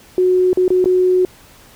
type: tone with dropouts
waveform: sine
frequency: 366.7 Hz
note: F#4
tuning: 15 cents flat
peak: -10 dBFS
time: 0.18-1.25 s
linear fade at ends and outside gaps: 1 ms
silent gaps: 0.531-0.573 / 0.68-0.704 / 0.843-0.857 s
effects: pink hiss -45 dBFS RMS until 1.75 s